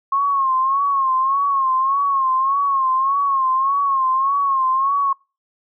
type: tone with vibrato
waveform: sine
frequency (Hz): 1083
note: C#6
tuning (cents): -41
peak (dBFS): -15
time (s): 0.12-5.13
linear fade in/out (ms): 5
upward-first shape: sine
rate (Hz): 1.7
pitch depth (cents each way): 72
effects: noise-tail reverb RT60 0.3 s tail -25 dB re dry